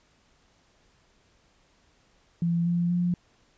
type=tone with pitch steps; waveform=sine; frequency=170 / 172.97 / 176 Hz; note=F3 / F3 / F3; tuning=-46 / -16 / +14 cents; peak=-22 dBFS; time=2.42-3.14 s; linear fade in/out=2 ms; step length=240 ms; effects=pink hiss -64 dBFS RMS until 3.57 s + resampled to 16000 Hz